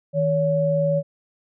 sine tone pair together, 158.5 / 564.3 Hz, D#3 / C#5, +32 / +31 cents, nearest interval octave + minor seventh, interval 2199 cents, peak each -22 / -19 dBFS, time 0.13-1.03 s, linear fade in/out 50 ms, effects none

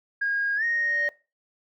sine tone with pitch glide, 1631 to 1862.7 Hz, G#6 to A#6, -32 to -2 cents, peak -22 dBFS, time 0.21-1.09 s, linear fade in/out 10 ms, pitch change +230 cents, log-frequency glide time 0.56-0.64 s
sine tone with exponential growth, 583 Hz, D5, 13 cents flat, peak -28 dBFS, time 0.49-1.09 s, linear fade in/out 0 ms, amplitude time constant 130 ms
effects noise-tail reverb RT60 0.3 s tail -20 dB re dry + tanh soft clip ceiling -17 dBFS

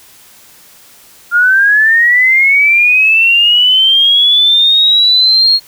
sine linear sweep, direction up, 1394 to 4300 Hz, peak -5 dBFS, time 1.31-5.6 s, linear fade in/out 50 ms, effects white hiss -41 dBFS RMS until 5.67 s

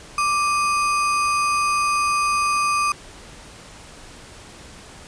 sine tone with sample-and-hold, 1174.7 Hz, D6, in tune, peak -17 dBFS, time 0.18-2.92 s, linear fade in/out 2 ms, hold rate 3675 Hz, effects pink hiss -42 dBFS RMS until 5.07 s + resampled to 22050 Hz

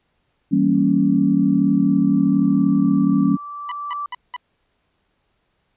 sine chord, E diminished seventh, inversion none, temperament equal with one note detuned, 163.58 / 196 / 233.1 / 277.2 Hz, E3 / G3 / Bb3 / Db4, -13 / 0 / 0 / 0 cents, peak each -23 / -18 / -21 / -17 dBFS, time 0.51-3.37 s, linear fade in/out 20 ms
sine tone with exponential growth, 1164 Hz, D6, 16 cents flat, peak -23 dBFS, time 0.74-4.06 s, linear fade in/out 2 ms, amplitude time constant 720 ms
sawtooth tone bursts, 990 Hz, B5, 4 cents sharp, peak -22 dBFS, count 4, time 3.69-4.364 s, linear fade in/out 2 ms, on 26 ms, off 190 ms
effects pink hiss -68 dBFS RMS until 5.76 s + resampled to 8000 Hz

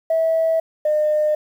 sine tone pair in turn, 650 / 606.9 Hz, E5 / D#5, -24 / -43 cents, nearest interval minor second, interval 119 cents, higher first, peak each -14 dBFS, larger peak neither, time 0.1-0.6 / 0.85-1.35 s, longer neither, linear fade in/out 5 ms, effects tanh soft clip ceiling -11 dBFS + 8-bit

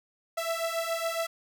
sawtooth beating tone pair, 659.3 / 666.5 Hz, E5 / E5, 0 / +19 cents, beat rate 7.2 Hz, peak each -28 dBFS, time 0.37-1.27 s, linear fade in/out 10 ms, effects none

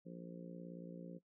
harmonic tone, 58.27 Hz, A#1, in tune, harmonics 3 / 4 / 5 / 6 / 7 / 8 / 9, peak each -49 / -57 / -55 / -61 / -61 / -60 / -57 dBFS, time 0.05-1.19 s, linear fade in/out 20 ms, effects noise-tail reverb RT60 0.1 s tail -18 dB re dry

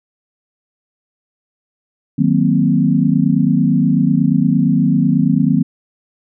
sine chord, C half-diminished seventh, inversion first, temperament equal, 155.56 / 185 / 233.1 / 261.6 Hz, Eb3 / Gb3 / Bb3 / C4, 0 / 0 / 0 / 0 cents, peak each -16 dBFS, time 2.18-5.63 s, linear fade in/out 10 ms, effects none

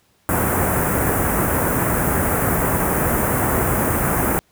pink band-stop noise, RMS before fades -18 dBFS, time 0.29-4.39 s, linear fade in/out 0 ms, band 1800 to 9500 Hz, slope 24 dB/octave, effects pink hiss -60 dBFS RMS until 4.51 s + high-pass 60 Hz 12 dB/octave

